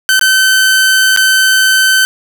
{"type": "tone with dropouts", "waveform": "sawtooth", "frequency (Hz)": 1534, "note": "G6", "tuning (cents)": -38, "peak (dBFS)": -3, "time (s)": [0.09, 2.05], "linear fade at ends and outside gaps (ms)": 0, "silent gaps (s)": [[0.194, 0.212], [1.163, 1.173]], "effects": []}